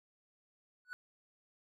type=tone with exponential growth; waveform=triangle; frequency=1480 Hz; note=F#6; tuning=in tune; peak=-35 dBFS; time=0.85-0.93 s; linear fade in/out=0 ms; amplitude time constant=17 ms; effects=none